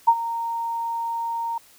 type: tone with ADSR envelope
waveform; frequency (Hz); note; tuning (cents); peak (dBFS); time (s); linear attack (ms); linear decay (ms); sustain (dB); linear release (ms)
sine; 925; A#5; -14; -9; 0.07-1.58; 14; 58; -15; 4
effects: white hiss -53 dBFS RMS until 1.78 s